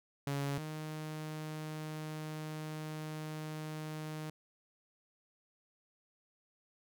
sawtooth tone pair in turn, 140.8 / 154.91 Hz, C#3 / D#3, +27 / -7 cents, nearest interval major second, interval 166 cents, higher second, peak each -30 / -36 dBFS, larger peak first, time 0.27-0.58 / 0.58-4.3 s, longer second, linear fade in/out 2 ms, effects none

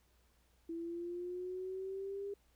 sine linear sweep, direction up, 330.4 to 403.8 Hz, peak -39 dBFS, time 0.69-2.34 s, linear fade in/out 5 ms, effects added 60 Hz sine -70 dBFS peak until 2.55 s + pink hiss -74 dBFS RMS until 2.55 s

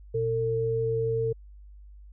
sine tone pair together, 120.13 / 451.2 Hz, B2 / A4, -47 / +44 cents, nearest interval octave + major seventh, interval 2291 cents, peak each -30 / -25 dBFS, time 0.14-1.33 s, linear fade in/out 10 ms, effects added 50 Hz sine -45 dBFS peak until 2.12 s

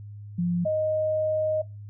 sine tone pair in turn, 174.61 / 622.2 Hz, F3 / D#5, 0 / 0 cents, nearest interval octave + minor seventh, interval 2200 cents, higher second, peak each -22 dBFS, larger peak neither, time 0.38-0.65 / 0.65-1.62 s, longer second, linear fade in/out 10 ms, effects noise-tail reverb RT60 0.2 s tail -18 dB re dry + added 103 Hz sine -38 dBFS peak until 1.89 s

